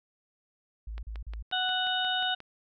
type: tone bursts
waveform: sine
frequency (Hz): 54.2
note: A1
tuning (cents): -25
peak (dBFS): -35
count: 3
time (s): 0.87-1.426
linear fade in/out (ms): 5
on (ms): 160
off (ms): 38
type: click train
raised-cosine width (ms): 0.3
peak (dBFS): -29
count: 9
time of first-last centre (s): 0.98-2.403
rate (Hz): 5.62
type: harmonic tone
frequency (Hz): 740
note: F#5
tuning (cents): 0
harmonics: 1 / 2 / 4 / 5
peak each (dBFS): -32 / -32 / -32 / -32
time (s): 1.52-2.35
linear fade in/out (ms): 10
effects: none